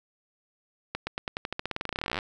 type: accelerating click train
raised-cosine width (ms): 0.3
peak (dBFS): -14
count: 29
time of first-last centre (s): 0.95-2.188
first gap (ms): 120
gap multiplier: 0.91
effects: none